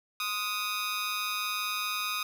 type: tone with amplitude modulation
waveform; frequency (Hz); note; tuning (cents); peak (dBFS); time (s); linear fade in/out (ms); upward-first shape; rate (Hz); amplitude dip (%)
15% pulse; 1244.5; D#6; 0; -21; 0.2-2.23; 2; sine; 205; 65
effects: none